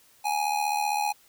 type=tone with amplitude modulation; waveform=square; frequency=831 Hz; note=G#5; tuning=1 cent sharp; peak=-22 dBFS; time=0.24-1.13 s; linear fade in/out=20 ms; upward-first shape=sine; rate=75.5 Hz; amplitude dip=70%; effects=white hiss -59 dBFS RMS until 1.28 s